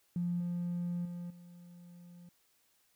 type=tone with level steps; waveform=triangle; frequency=174.61 Hz; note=F3; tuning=in tune; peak=-27 / -30 / -37 / -49 dBFS; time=0.16-2.29 s; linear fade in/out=2 ms; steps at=0.4 / 1.05 / 1.3 s; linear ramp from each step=5 ms; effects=tanh soft clip ceiling -29 dBFS + white hiss -72 dBFS RMS until 2.95 s